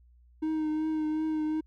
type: tone with vibrato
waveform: triangle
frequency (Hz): 311.1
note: D#4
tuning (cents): 0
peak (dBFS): -25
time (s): 0.42-1.61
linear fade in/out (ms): 10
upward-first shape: triangle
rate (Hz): 2.7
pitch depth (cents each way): 27
effects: added 60 Hz sine -56 dBFS peak until 1.66 s